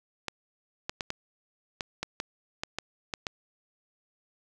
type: clicks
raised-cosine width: 0.2 ms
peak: -14 dBFS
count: 11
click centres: 0.283 / 0.895 / 1.008 / 1.104 / 1.808 / 2.03 / 2.201 / 2.635 / 2.786 / 3.138 / 3.268 s
effects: none